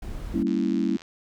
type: noise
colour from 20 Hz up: brown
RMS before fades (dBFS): -34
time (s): 0.02-0.43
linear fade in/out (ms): 5
type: chord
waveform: sine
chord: G diminished seventh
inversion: none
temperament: equal with one note detuned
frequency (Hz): 196 / 230.3 / 277.2 / 329.6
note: G3 / Bb3 / Db4 / Fb4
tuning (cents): 0 / -21 / 0 / 0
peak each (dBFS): -27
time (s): 0.34-0.97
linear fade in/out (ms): 5
type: click train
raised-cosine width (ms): 0.2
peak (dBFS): -27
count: 47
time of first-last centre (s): 0.47-1.019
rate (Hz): 83.8
effects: none

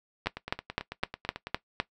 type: two click trains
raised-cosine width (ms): 0.3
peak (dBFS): -10 / -20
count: 7 / 12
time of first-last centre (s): 0.27-1.801 / 0.26-1.47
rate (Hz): 3.92 / 9.09
effects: noise-tail reverb RT60 0.1 s tail -17 dB re dry

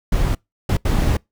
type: noise bursts at uneven times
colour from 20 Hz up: brown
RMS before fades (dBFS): -17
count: 3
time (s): 0.12-0.35 / 0.69-0.77 / 0.85-1.17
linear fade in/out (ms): 5
effects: noise-tail reverb RT60 0.2 s tail -26 dB re dry

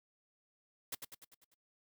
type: noise with echo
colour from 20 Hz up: white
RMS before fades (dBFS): -40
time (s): 0.92-0.95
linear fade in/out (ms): 5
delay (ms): 99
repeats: 6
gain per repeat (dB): -5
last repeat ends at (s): 1.544
effects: noise-tail reverb RT60 0.1 s tail -23 dB re dry

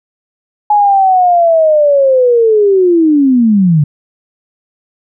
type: linear sweep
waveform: sine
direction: down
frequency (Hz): 843 to 141.2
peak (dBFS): -5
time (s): 0.7-3.84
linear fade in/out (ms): 5
effects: none

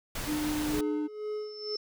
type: noise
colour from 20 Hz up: pink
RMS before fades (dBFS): -36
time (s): 0.15-0.81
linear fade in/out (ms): 5
type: tone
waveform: triangle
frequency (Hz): 301.5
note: D4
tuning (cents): +46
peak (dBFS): -27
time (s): 0.27-1.08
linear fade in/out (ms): 20
type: tone with tremolo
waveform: triangle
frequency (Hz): 424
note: G#4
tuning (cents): +36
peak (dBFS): -29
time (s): 0.73-1.76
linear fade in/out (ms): 5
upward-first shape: sine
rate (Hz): 2.1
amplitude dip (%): 75
type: tone with exponential growth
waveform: sine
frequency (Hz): 5300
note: E8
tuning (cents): +9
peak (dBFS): -32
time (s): 1.08-1.77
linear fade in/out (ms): 5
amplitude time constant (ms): 150
effects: none

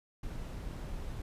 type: noise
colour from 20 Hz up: brown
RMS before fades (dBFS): -40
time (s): 0.23-1.22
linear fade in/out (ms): 5
effects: resampled to 32000 Hz

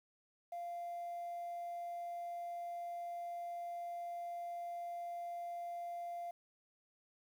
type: tone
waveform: sine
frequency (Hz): 694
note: F5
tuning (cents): -11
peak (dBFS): -39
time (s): 0.52-6.31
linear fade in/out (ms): 5
effects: tanh soft clip ceiling -39 dBFS + 11-bit

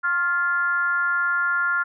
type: tone with frequency modulation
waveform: sine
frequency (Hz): 1399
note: F6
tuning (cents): +3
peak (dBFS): -19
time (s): 0.03-1.84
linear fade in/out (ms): 20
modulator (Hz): 325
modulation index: 0.6
effects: none

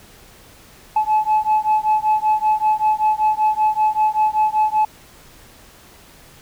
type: beating tone pair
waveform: sine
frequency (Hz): 857 / 862.2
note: A5 / A5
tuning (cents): -46 / -35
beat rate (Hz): 5.2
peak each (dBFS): -16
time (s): 0.96-4.85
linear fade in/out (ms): 5
effects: tanh soft clip ceiling -10 dBFS + pink hiss -46 dBFS RMS until 6.41 s

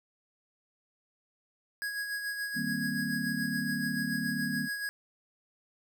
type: tone with tremolo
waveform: square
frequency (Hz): 1657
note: G#6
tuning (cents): -4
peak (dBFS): -32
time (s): 1.82-4.89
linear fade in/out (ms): 0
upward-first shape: sine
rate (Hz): 7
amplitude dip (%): 45
type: chord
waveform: sine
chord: C minor seventh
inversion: first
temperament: equal with one note detuned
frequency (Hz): 157.64 / 196 / 233.1 / 261.6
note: Eb3 / G3 / Bb3 / C4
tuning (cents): +23 / 0 / 0 / 0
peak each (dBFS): -39 / -37 / -35 / -37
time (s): 2.54-4.69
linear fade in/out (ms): 50
effects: none

